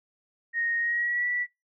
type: tone with pitch glide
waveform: sine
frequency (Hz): 1863 to 1955.6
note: A#6 to B6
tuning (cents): -2 to -18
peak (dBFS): -25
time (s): 0.53-1.47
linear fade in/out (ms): 50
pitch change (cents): +84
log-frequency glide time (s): 0.79-1.28
effects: noise-tail reverb RT60 0.2 s tail -20 dB re dry